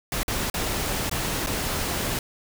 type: noise with dropouts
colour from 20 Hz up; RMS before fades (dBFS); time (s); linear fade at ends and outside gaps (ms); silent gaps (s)
pink; -27; 0.12-2.19; 2; 0.232-0.28 / 0.5-0.541 / 1.096-1.113 / 1.463-1.47
effects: none